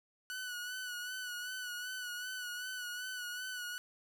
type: tone with vibrato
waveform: sawtooth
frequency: 1480 Hz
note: F#6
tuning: in tune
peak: -36 dBFS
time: 0.3-3.78 s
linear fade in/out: 0 ms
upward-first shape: sine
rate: 2.6 Hz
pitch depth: 42 cents each way
effects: none